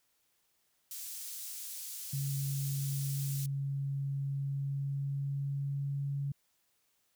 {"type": "high-pass noise", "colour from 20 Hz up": "pink", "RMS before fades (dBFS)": -43, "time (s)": [0.91, 3.46], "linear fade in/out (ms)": 2, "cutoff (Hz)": 6900, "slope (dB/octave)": 12}
{"type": "tone with pitch glide", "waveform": "sine", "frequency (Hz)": [138.59, 140.36], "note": ["C#3", "C#3"], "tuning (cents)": [0, 22], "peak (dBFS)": -32, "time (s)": [2.13, 6.32], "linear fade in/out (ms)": 5, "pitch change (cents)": 22, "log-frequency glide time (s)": [4.33, 6.19]}
{"effects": ["white hiss -75 dBFS RMS until 7.15 s"]}